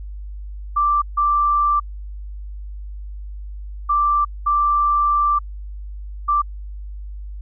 sine tone bursts at uneven times, 1174.7 Hz, D6, in tune, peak -14 dBFS, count 5, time 0.76-1.02 / 1.17-1.8 / 3.89-4.25 / 4.46-5.39 / 6.28-6.42 s, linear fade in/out 10 ms, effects added 50 Hz sine -29 dBFS peak until 7.41 s

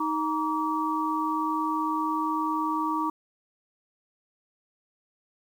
sine tone cluster, 313.2 / 941 / 1151 Hz, D#4 / A#5 / D6, +11 / +16 / -35 cents, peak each -29 dBFS, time 0-3.1 s, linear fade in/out 5 ms, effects 9-bit

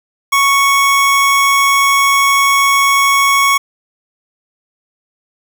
25% pulse tone, 1108.7 Hz, C#6, in tune, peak -5 dBFS, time 0.32-3.58 s, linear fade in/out 10 ms, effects 7-bit

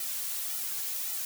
blue noise with flanger, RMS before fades -34 dBFS, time 0-1.25 s, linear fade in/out 2 ms, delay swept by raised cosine 1.8 to 3.3 ms, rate 1.8 Hz, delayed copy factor -0.9, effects none

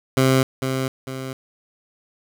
15% pulse tone with echo, 131.7 Hz, C3, 12 cents sharp, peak -8 dBFS, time 0.17-0.43 s, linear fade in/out 2 ms, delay 450 ms, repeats 2, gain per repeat -7 dB, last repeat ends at 1.33 s, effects none

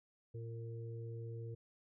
harmonic tone, 114.9 Hz, A#2, 25 cents flat, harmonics 1 / 3 / 4, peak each -43 / -56 / -51 dBFS, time 0.34-1.55 s, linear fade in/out 10 ms, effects none

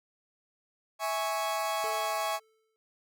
40% pulse chord, C# minor, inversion first, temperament equal with one note detuned, 653.9 / 830.6 / 1108.7 Hz, E5 / G#5 / C#6, -14 / 0 / 0 cents, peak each -33 dBFS, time 0.99-2.4 s, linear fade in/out 50 ms
square tone with exponential decay, 440 Hz, A4, in tune, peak -38 dBFS, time 1.84-2.76 s, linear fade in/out 0 ms, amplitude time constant 200 ms
effects none

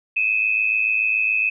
sine tone pair together, 2507 / 2614 Hz, D#7 / E7, +12 / -15 cents, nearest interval minor second, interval 73 cents, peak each -20 dBFS, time 0.16-1.5 s, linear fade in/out 10 ms, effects none

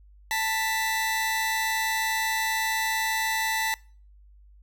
sawtooth tone pair together, 885.3 / 1975.5 Hz, A5 / B6, +10 / 0 cents, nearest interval octave + major second, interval 1390 cents, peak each -24 dBFS, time 0.31-3.74 s, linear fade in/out 0 ms, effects noise-tail reverb RT60 0.4 s tail -23 dB re dry + added 50 Hz sine -50 dBFS peak until 4.62 s

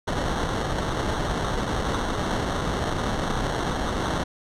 pink noise with sample-and-hold, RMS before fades -26 dBFS, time 0.07-4.24 s, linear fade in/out 10 ms, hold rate 2450 Hz, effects low-pass 7000 Hz 12 dB/octave

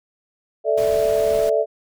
sine chord, A suspended fourth, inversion none, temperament equal, 440 / 587.3 / 659.3 Hz, A4 / D5 / E5, 0 / 0 / 0 cents, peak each -20 / -20 / -20 dBFS, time 0.64-1.66 s, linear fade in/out 50 ms
pink noise, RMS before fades -34 dBFS, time 0.77-1.5 s, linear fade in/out 10 ms
effects none

